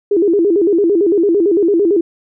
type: tone with vibrato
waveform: sine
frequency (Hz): 370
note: F#4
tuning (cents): 0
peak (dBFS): -9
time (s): 0.11-2.01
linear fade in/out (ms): 5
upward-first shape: square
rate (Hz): 8.9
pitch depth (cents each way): 170
effects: none

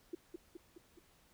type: tone with echo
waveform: sine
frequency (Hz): 345.6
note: F4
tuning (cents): -18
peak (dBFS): -37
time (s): 0.13-0.15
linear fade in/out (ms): 5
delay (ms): 210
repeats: 4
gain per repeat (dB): -4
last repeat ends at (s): 0.99
effects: pink hiss -68 dBFS RMS until 1.33 s

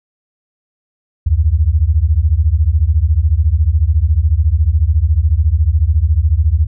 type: beating tone pair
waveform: sine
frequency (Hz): 71.1 / 85.1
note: C#2 / F2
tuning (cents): +45 / -44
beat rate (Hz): 14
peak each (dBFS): -12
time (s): 1.26-6.67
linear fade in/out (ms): 10
effects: none

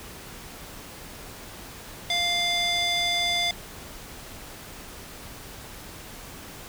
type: tone with band-pass filter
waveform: square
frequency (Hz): 698.5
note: F5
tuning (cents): 0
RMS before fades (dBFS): -25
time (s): 2.1-3.51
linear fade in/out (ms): 2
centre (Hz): 3500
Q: 1.9
effects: pink hiss -42 dBFS RMS until 6.68 s

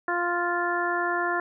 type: harmonic tone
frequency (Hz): 349.2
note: F4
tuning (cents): 0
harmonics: 1 / 2 / 3 / 4 / 5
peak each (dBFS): -30 / -30 / -30 / -30 / -30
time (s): 0.08-1.4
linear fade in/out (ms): 2
effects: none

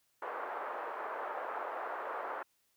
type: band-pass noise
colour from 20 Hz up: white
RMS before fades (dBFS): -40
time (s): 0.22-2.43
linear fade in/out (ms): 5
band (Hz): 460 to 1300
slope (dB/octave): 24
effects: white hiss -75 dBFS RMS until 2.76 s

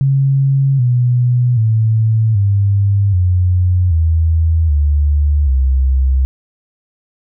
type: tone with pitch steps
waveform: sine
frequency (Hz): 136.5 / 123.02 / 110.87 / 99.92 / 90.06 / 81.16 / 73.15 / 65.93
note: C#3 / B2 / A2 / G2 / F#2 / E2 / D2 / C2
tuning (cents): -26 / -6 / +14 / +34 / -46 / -26 / -6 / +14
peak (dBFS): -9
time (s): 0.01-6.25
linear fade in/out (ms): 0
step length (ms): 780
effects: none

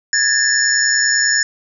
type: tone cluster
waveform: sine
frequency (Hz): 1668 / 1798 / 5320 / 6900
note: G#6 / A6 / E8 / A8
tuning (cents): +7 / +37 / +15 / -35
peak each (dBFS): -18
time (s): 0.13-1.43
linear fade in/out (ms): 2
effects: none

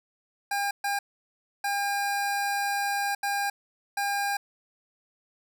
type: tone bursts at uneven times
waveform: 25% pulse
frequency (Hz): 805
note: G5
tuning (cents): +46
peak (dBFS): -22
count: 5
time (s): 0.51-0.71 / 0.84-0.99 / 1.64-3.15 / 3.23-3.5 / 3.97-4.37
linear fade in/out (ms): 5
effects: none

